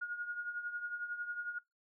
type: tone with tremolo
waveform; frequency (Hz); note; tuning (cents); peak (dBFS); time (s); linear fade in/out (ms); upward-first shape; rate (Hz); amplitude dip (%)
sine; 1435; F6; +47; -34; 0.01-1.59; 10; triangle; 11; 70
effects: noise-tail reverb RT60 0.2 s tail -25 dB re dry